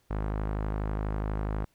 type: tone with low-pass filter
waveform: sawtooth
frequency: 52.2 Hz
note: G#1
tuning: 10 cents sharp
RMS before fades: -31 dBFS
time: 0.1-1.65 s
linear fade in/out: 10 ms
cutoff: 1300 Hz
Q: 1.1
effects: pink hiss -69 dBFS RMS until 1.74 s

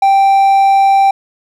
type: tone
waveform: triangle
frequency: 784 Hz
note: G5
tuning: in tune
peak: -4 dBFS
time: 0.02-1.11 s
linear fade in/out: 5 ms
effects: none

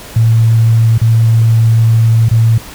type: tone with dropouts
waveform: sine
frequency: 113.4 Hz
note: A#2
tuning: 47 cents flat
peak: -5 dBFS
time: 0.16-2.58 s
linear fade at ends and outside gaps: 5 ms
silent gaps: 0.98-1.014 / 2.287-2.311 s
effects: pink hiss -31 dBFS RMS until 2.74 s

